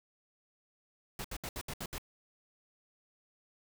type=noise bursts; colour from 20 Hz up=pink; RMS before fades=-40 dBFS; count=7; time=1.19-1.982 s; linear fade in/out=2 ms; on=54 ms; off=69 ms; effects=none